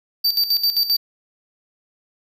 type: tone with tremolo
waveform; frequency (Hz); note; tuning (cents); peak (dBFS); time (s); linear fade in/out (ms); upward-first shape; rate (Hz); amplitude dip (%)
square; 4639; D8; -22; -15; 0.24-0.97; 10; square; 7.6; 70
effects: none